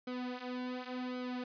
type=tone with flanger; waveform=sawtooth; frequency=250.7 Hz; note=B3; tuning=26 cents sharp; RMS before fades=-40 dBFS; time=0.07-1.44 s; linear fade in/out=5 ms; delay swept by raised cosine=1.1 to 5.6 ms; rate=0.9 Hz; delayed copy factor=-0.8; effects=resampled to 11025 Hz